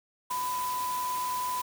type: tone in noise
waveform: sine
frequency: 999 Hz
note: B5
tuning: 20 cents sharp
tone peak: -29 dBFS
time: 0.3-1.62 s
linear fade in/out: 10 ms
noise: white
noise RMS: -39 dBFS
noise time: 0.3-1.62 s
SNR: +7 dB
effects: none